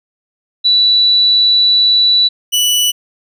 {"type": "tone pair in turn", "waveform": ["sine", "sawtooth"], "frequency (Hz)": [3951, 2960], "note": ["B7", "F#7"], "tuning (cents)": [0, 0], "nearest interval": "perfect fourth", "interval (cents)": 500, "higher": "first", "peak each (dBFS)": -7, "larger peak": "neither", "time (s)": [[0.64, 2.29], [2.52, 2.92]], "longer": "first", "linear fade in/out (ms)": 20, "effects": []}